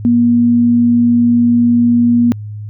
sine tone, 238.2 Hz, A#3, 38 cents sharp, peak -7 dBFS, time 0.05-2.32 s, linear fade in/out 0 ms, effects added 105 Hz sine -23 dBFS peak until 2.69 s

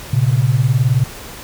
sine beating tone pair, 116.54 / 135.54 Hz, A#2 / C#3, 0 / -39 cents, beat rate 19 Hz, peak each -14 dBFS, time 0.13-1.04 s, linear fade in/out 5 ms, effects pink hiss -33 dBFS RMS until 1.43 s

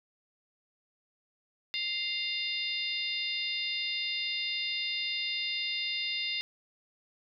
harmonic tone with a mistuned harmonic, 698.5 Hz, F5, in tune, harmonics 3 / 4 / 5 / 6 / 7, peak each -37 / -36 / -35 / -42 / -39 dBFS, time 1.74-6.41 s, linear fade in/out 0 ms, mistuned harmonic 5, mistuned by +61 cents, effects none

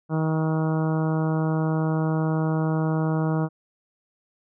harmonic tone, 158.4 Hz, D#3, 31 cents sharp, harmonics 1 / 2 / 3 / 4 / 5 / 6 / 7 / 8 / 9, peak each -22 / -28 / -32 / -34 / -36 / -38 / -39 / -40 / -41 dBFS, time 0.09-3.49 s, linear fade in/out 50 ms, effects none

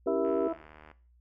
sine chord, G diminished, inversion second, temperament equal with one note detuned, 277.2 / 392 / 472.7 Hz, Db4 / G4 / Bb4, 0 / 0 / +24 cents, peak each -34 / -30 / -31 dBFS, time 0.06-0.48 s, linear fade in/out 5 ms
harmonic tone, 329.6 Hz, E4, in tune, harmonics 1 / 2 / 3 / 4, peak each -33 / -30 / -44 / -42 dBFS, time 0.07-0.53 s, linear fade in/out 5 ms
click train, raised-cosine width 0.5 ms, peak -35 dBFS, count 52, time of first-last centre 0.25-0.914 s, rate 76.8 Hz
effects noise-tail reverb RT60 0.4 s tail -17 dB re dry + added 60 Hz sine -59 dBFS peak until 1.2 s

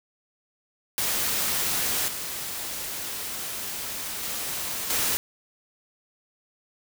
white noise with level steps, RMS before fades -26 / -33 / -31 / -25 dBFS, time 0.98-5.17 s, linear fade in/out 0 ms, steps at 2.08 / 4.23 / 4.9 s, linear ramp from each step 2 ms, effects none

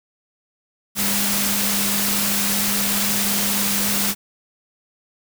sine tone in noise, 201.9 Hz, G#3, 49 cents flat, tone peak -26 dBFS, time 0.95-4.15 s, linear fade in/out 50 ms, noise white, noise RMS -21 dBFS, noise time 0.95-4.15 s, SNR -8 dB, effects none

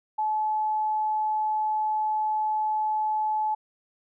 sine tone, 860 Hz, A5, 40 cents flat, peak -23 dBFS, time 0.18-3.55 s, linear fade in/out 10 ms, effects none

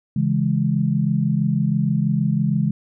sine chord, C# minor, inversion none, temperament equal, 138.59 / 164.81 / 207.7 Hz, C#3 / E3 / G#3, 0 / 0 / 0 cents, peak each -21 dBFS, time 0.16-2.71 s, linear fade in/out 5 ms, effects none

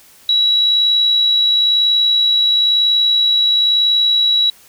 sine tone with amplitude modulation, 3900 Hz, B7, 23 cents flat, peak -9 dBFS, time 0.29-4.5 s, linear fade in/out 2 ms, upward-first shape sine, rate 61 Hz, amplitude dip 30%, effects white hiss -46 dBFS RMS until 4.68 s

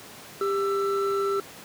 triangle tone pair together, 396.6 / 1334 Hz, G4 / E6, +20 / +20 cents, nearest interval octave + major sixth, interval 2100 cents, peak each -22 / -27 dBFS, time 0.41-1.4 s, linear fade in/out 2 ms, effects pink hiss -44 dBFS RMS until 1.64 s + high-pass 150 Hz 12 dB/octave

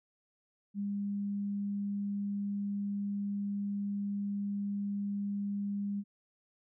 sine tone, 201.8 Hz, G#3, 49 cents flat, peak -32 dBFS, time 0.74-6.04 s, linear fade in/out 50 ms, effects none

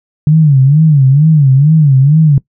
sine tone with vibrato, 145.1 Hz, D3, 21 cents flat, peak -3 dBFS, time 0.27-2.38 s, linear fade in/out 2 ms, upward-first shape sine, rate 2.2 Hz, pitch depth 170 cents each way, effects noise-tail reverb RT60 0.1 s tail -21 dB re dry

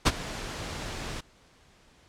pink noise with ADSR envelope, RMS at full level -18 dBFS, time 0.05-1.21 s, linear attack 19 ms, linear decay 38 ms, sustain -18 dB, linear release 11 ms, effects pink hiss -59 dBFS RMS until 2.08 s + low-pass 7000 Hz 12 dB/octave

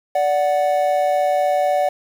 triangle tone pair together, 583.8 / 740 Hz, D5 / F#5, -10 / 0 cents, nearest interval major third, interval 410 cents, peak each -16 dBFS, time 0.15-1.89 s, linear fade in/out 5 ms, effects 7-bit

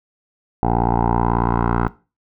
10% pulse tone with low-pass filter sweep, 58.27 Hz, A#1, in tune, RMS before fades -18 dBFS, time 0.63-1.88 s, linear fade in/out 0 ms, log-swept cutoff 780 to 1200 Hz, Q 4.5, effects noise-tail reverb RT60 0.3 s tail -18 dB re dry

